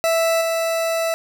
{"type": "tone with level steps", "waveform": "40% pulse", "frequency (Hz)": 659.3, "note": "E5", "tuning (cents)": 0, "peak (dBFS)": [-15, -18], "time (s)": [0.04, 1.14], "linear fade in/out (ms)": 0, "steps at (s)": 0.41, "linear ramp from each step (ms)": 5, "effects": []}